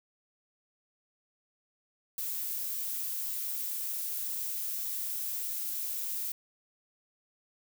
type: noise with high-pass filter sweep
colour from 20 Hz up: violet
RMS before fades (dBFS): -35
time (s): 2.18-6.32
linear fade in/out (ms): 2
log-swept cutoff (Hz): 820 to 300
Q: 1.3
effects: none